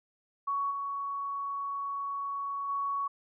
sine tone with level steps, 1118 Hz, C#6, 14 cents sharp, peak -28 / -32 / -29 dBFS, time 0.47-3.08 s, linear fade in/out 10 ms, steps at 0.7 / 2.68 s, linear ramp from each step 20 ms, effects none

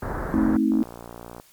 pink low-pass noise, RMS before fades -29 dBFS, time 0.02-0.57 s, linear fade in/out 5 ms, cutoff 1700 Hz, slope 48 dB/octave
sine chord, A diminished, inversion none, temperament just, 220 / 264 / 316.8 Hz, A3 / C4 / Eb4, 0 / +16 / +31 cents, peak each -22 dBFS, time 0.34-0.83 s, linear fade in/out 0 ms
click train, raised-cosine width 1 ms, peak -24 dBFS, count 41, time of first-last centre 0.72-1.399 s, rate 58.9 Hz
effects white hiss -55 dBFS RMS until 1.52 s + MP3 96 kbps

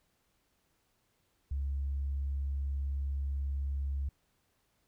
sine tone, 69.3 Hz, C#2, in tune, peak -30 dBFS, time 1.51-4.09 s, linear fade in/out 5 ms, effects tanh soft clip ceiling -27 dBFS + pink hiss -75 dBFS RMS until 4.87 s

